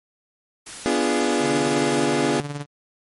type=noise; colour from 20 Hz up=white; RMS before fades=-36 dBFS; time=0.66-2.06 s; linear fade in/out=10 ms
type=chord; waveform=30% pulse; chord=B diminished seventh; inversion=none; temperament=equal with one note detuned; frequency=246.9 / 293.7 / 345.6 / 415.3 Hz; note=B3 / D4 / F4 / Ab4; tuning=0 / 0 / -18 / 0 cents; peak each=-22 dBFS; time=0.86-2.4 s; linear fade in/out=0 ms
type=tone with tremolo; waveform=sawtooth; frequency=144.7 Hz; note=D3; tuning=25 cents flat; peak=-22 dBFS; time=1.39-2.66 s; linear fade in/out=50 ms; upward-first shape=sine; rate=19 Hz; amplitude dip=60%
effects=MP3 48 kbps